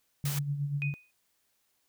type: tone with tremolo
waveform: sine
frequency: 143.1 Hz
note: D3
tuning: 45 cents flat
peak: -27 dBFS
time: 0.24-0.94 s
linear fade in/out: 0 ms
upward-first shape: sine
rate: 8.3 Hz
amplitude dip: 55%
type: noise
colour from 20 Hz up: white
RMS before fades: -37 dBFS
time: 0.25-0.39 s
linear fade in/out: 5 ms
type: tone with exponential decay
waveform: sine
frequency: 2489 Hz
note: D#7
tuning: in tune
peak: -29 dBFS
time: 0.82-1.11 s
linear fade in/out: 0 ms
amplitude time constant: 61 ms
effects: white hiss -74 dBFS RMS until 1.88 s